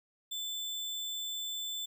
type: tone with sample-and-hold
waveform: sine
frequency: 3515 Hz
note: A7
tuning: 2 cents flat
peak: -35 dBFS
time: 0.31-1.86 s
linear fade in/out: 10 ms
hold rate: 11025 Hz
effects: none